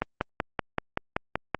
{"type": "click train", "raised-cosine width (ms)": 0.5, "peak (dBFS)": -10, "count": 9, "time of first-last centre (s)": [0.02, 1.547], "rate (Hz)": 5.24, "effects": ["Opus 32 kbps"]}